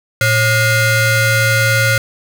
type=ring-modulated tone; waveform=30% pulse; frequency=659.3 Hz; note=E5; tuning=in tune; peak=-5 dBFS; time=0.21-1.98 s; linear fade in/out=2 ms; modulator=774 Hz; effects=none